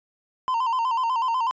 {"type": "tone with vibrato", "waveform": "triangle", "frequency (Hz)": 971, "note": "B5", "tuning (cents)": -30, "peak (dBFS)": -19, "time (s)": [0.48, 1.51], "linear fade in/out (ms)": 0, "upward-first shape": "square", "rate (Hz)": 8.1, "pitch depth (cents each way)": 94, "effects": ["resampled to 16000 Hz"]}